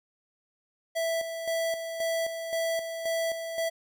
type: tone with tremolo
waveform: square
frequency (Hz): 659.3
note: E5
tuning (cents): 0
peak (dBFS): -27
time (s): 0.95-3.7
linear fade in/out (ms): 20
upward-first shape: square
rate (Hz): 1.9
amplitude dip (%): 55
effects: none